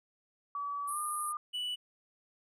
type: tone with pitch glide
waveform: sine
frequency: 1144 to 1205.7 Hz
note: D6 to D6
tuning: -46 to +45 cents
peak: -34 dBFS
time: 0.55-1.37 s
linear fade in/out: 2 ms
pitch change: +91 cents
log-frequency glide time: 0.87-0.98 s
type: band-pass noise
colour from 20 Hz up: white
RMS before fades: -41 dBFS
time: 0.87-1.33 s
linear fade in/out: 20 ms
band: 9300 to 11000 Hz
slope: 96 dB/octave
type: tone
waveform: triangle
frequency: 2960 Hz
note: F#7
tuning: in tune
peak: -32 dBFS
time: 1.53-1.76 s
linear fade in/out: 20 ms
effects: none